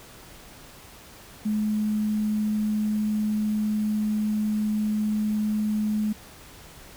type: tone with quantisation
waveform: sine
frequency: 212.7 Hz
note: G#3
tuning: 42 cents sharp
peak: -22 dBFS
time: 1.45-6.13 s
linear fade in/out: 10 ms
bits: 8
effects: pink hiss -47 dBFS RMS until 6.96 s